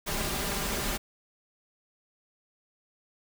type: noise with comb filter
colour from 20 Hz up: pink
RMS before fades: -31 dBFS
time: 0.06-0.98 s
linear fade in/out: 20 ms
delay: 5 ms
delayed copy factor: +0.55
effects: none